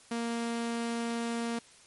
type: tone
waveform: sawtooth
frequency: 233.1 Hz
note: A#3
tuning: in tune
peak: -27 dBFS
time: 0.11-1.59 s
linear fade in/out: 5 ms
effects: white hiss -57 dBFS RMS until 1.86 s + MP3 48 kbps